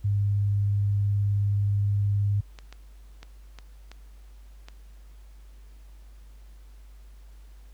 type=tone with vibrato; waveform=sine; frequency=101.3 Hz; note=G#2; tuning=43 cents flat; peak=-21 dBFS; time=0.04-2.41 s; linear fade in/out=10 ms; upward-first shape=sine; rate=19 Hz; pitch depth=11 cents each way
type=clicks; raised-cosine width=0.2 ms; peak=-26 dBFS; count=6; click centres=2.588 / 2.726 / 3.23 / 3.587 / 3.916 / 4.685 s
effects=added 50 Hz sine -45 dBFS peak until 7.73 s + pink hiss -63 dBFS RMS until 7.73 s